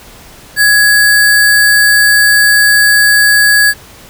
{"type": "tone with sample-and-hold", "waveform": "sine", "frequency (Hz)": 1675, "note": "G#6", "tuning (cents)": 14, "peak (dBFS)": -4, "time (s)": [0.56, 3.74], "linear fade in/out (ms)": 50, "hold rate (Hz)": 6300, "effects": ["pink hiss -36 dBFS RMS until 4.09 s"]}